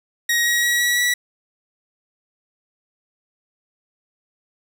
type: tone with pitch steps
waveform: sawtooth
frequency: 1888 / 1902.2 / 1916.6 / 1931 / 1945.6 Hz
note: A#6 / A#6 / A#6 / B6 / B6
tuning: +22 / +35 / +48 / -39 / -26 cents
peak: -13 dBFS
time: 0.29-1.14 s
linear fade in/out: 5 ms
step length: 170 ms
effects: none